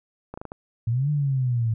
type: clicks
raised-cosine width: 1 ms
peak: -21 dBFS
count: 5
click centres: 0.34 / 0.375 / 0.415 / 0.453 / 0.519 s
type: exponential two-way sweep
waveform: sine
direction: up then down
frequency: 110 to 150.6 to 110 Hz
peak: -20 dBFS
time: 0.87-1.74 s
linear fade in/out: 5 ms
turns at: 1.1 s
effects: none